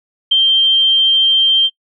sine tone with ADSR envelope, 3153 Hz, G7, 9 cents sharp, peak -6 dBFS, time 0.31-1.7 s, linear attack 10 ms, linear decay 11 ms, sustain -2 dB, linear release 48 ms, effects noise-tail reverb RT60 0.1 s tail -26 dB re dry

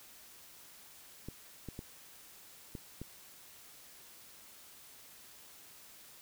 clicks, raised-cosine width 3 ms, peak -29 dBFS, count 5, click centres 1.286 / 1.687 / 1.791 / 2.752 / 3.016 s, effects white hiss -56 dBFS RMS until 6.21 s

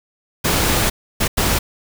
pink noise bursts at uneven times, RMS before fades -17 dBFS, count 3, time 0.44-0.9 / 1.2-1.28 / 1.37-1.59 s, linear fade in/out 10 ms, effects none

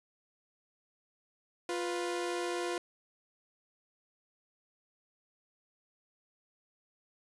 sawtooth tone pair together, 350.7 / 493.9 Hz, F4 / B4, +7 / 0 cents, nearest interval tritone, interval 593 cents, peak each -30 / -35 dBFS, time 1.69-2.78 s, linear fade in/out 2 ms, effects resampled to 24000 Hz

